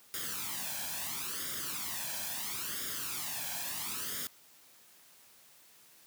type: noise with flanger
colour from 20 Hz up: white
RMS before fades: -38 dBFS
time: 0.14-4.27 s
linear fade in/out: 0 ms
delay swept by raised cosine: 0.58 to 1.24 ms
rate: 0.74 Hz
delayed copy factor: +0.7
effects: white hiss -60 dBFS RMS until 6.06 s + high-pass 100 Hz 12 dB/octave